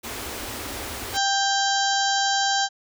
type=band-stop noise; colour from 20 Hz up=pink; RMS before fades=-32 dBFS; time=0.03-1.18 s; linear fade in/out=20 ms; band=110 to 220 Hz; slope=48 dB/octave
type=harmonic tone; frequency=789 Hz; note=G5; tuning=11 cents sharp; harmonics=1 / 2 / 4 / 5 / 6 / 7 / 8 / 9; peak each=-23 / -26 / -29 / -30 / -31 / -31 / -32 / -33 dBFS; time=1.13-2.69 s; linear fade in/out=50 ms
effects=high-pass 60 Hz 12 dB/octave